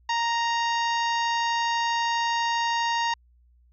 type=harmonic tone with a mistuned harmonic; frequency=932.3 Hz; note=A#5; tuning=in tune; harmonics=1 / 2 / 3 / 4 / 5 / 6 / 7; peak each=-24 / -30 / -34 / -36 / -38 / -40 / -41 dBFS; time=0.09-3.14 s; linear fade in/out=5 ms; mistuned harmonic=6; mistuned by=-28 cents; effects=added 60 Hz sine -56 dBFS peak until 3.72 s